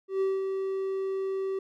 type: tone with ADSR envelope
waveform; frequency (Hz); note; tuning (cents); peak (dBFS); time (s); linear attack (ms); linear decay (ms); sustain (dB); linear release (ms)
triangle; 385.2; G4; -30; -21; 0.08-1.59; 130; 200; -5; 4
effects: none